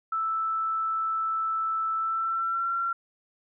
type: tone with pitch glide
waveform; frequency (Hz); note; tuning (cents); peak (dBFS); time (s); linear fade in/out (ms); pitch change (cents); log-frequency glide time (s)
sine; 1318.5 to 1365.8; E6 to F6; 0 to -39; -25; 0.12-2.93; 5; +61; 1.96-2.74
effects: none